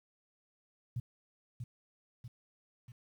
sine tone with echo, 120 Hz, B2, 49 cents flat, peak -33 dBFS, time 0.96-1 s, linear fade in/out 5 ms, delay 640 ms, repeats 3, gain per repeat -5 dB, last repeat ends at 2.92 s, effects 11-bit

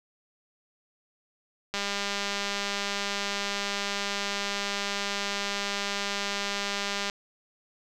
click train, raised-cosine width 0.2 ms, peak -13 dBFS, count 1078, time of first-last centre 1.74-7.098 s, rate 201 Hz, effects none

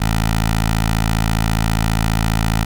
10% pulse tone with notch filter, 54.8 Hz, A1, 6 cents flat, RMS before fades -17 dBFS, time 0-2.65 s, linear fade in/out 10 ms, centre 350 Hz, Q 0.78, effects none

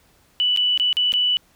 sine tone with dropouts, 2967 Hz, F#7, 4 cents sharp, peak -16 dBFS, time 0.4-1.37 s, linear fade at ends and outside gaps 0 ms, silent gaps 0.563-0.573 / 0.776-0.798 / 0.928-0.969 / 1.121-1.138 s, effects pink hiss -58 dBFS RMS until 1.55 s

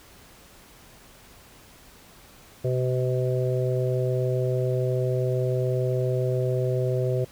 harmonic tone, 127.1 Hz, C3, 50 cents flat, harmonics 1 / 3 / 4 / 5, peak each -24 / -28 / -29 / -33 dBFS, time 2.64-7.25 s, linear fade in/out 10 ms, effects pink hiss -51 dBFS RMS until 7.31 s

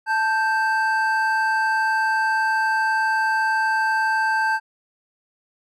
triangle tone pair together, 880.9 / 1568 Hz, A5 / G6, +2 / 0 cents, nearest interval minor seventh, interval 998 cents, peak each -19 dBFS, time 0.06-4.6 s, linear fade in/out 50 ms, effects none

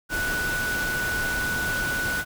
sine tone in noise, 1480 Hz, F#6, in tune, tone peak -25 dBFS, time 0.09-2.25 s, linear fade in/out 50 ms, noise pink, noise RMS -31 dBFS, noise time 0.09-2.25 s, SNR +3 dB, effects none

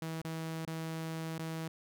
sawtooth tone with dropouts, 161.7 Hz, E3, 33 cents flat, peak -33 dBFS, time 0.02-1.68 s, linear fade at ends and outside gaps 2 ms, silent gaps 0.216-0.247 / 0.652-0.675 / 1.383-1.393 s, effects none

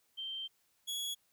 sine / sawtooth tone pair in turn, 3136 / 3354 Hz, G7 / G#7, 0 / +16 cents, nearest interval minor second, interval 116 cents, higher second, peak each -38 / -33 dBFS, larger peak second, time 0.17-0.48 / 0.87-1.15 s, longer first, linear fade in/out 20 ms, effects white hiss -74 dBFS RMS until 1.32 s

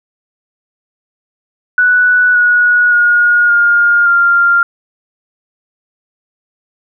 sine tone with pitch steps, 1480 / 1457.9 / 1436.2 / 1414.8 / 1393.7 Hz, F#6 / F#6 / F6 / F6 / F6, 0 / -26 / +48 / +22 / -4 cents, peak -6 dBFS, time 1.78-4.63 s, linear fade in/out 2 ms, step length 570 ms, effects none

